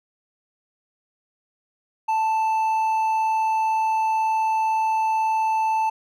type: tone with hard clipping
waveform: triangle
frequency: 881 Hz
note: A5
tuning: 2 cents sharp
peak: -20 dBFS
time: 2.08-5.9 s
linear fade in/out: 10 ms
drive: 7 dB
effects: none